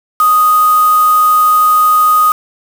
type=tone with quantisation; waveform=sine; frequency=1244.5 Hz; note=D#6; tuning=in tune; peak=-6 dBFS; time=0.2-2.32 s; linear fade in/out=2 ms; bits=3; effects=none